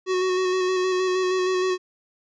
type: tone with vibrato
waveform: square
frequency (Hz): 370.1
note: F#4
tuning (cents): 0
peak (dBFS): -21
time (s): 0.06-1.78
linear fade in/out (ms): 50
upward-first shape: square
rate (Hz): 6.4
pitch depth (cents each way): 18
effects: resampled to 16000 Hz